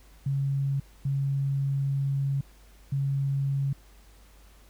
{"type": "tone bursts at uneven times", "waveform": "sine", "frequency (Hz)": 138.1, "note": "C#3", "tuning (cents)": -6, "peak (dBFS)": -24, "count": 3, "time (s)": [[0.26, 0.8], [1.05, 2.41], [2.92, 3.73]], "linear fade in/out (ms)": 5, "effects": ["added 50 Hz sine -52 dBFS peak until 4.69 s", "pink hiss -59 dBFS RMS until 4.69 s"]}